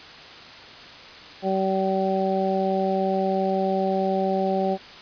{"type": "harmonic tone", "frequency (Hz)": 191.4, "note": "G3", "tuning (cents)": -41, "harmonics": [1, 2, 3, 4], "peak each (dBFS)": [-26, -26, -26, -26], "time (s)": [1.42, 4.78], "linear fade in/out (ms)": 50, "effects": ["white hiss -42 dBFS RMS until 5.01 s", "resampled to 11025 Hz"]}